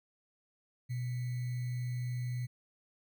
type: tone with sample-and-hold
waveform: sine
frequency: 123.47 Hz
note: B2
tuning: in tune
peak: -33 dBFS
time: 0.89-2.47 s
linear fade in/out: 20 ms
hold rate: 2100 Hz
effects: none